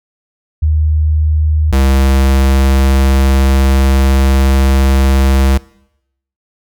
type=tone pair in turn; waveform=sine / square; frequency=77.1 / 67.1 Hz; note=D#2 / C2; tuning=-15 / +44 cents; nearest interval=major second; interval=241 cents; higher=first; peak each=-8 dBFS; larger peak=neither; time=0.62-1.72 / 1.72-5.58 s; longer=second; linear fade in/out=10 ms; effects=noise-tail reverb RT60 0.8 s tail -22 dB re dry